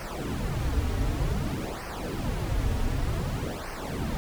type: noise with flanger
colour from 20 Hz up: brown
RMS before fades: -29 dBFS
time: 0-4.17 s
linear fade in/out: 0 ms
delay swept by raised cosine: 0.27 to 5.87 ms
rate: 0.54 Hz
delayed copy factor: -0.8
effects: none